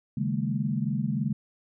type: tone cluster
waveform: sine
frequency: 137.7 / 155.9 / 201.8 / 224.6 Hz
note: C#3 / D#3 / G#3 / A3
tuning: -11 / +4 / -49 / +36 cents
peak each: -30 / -32 / -30 / -31 dBFS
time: 0.17-1.33 s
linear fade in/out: 5 ms
effects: none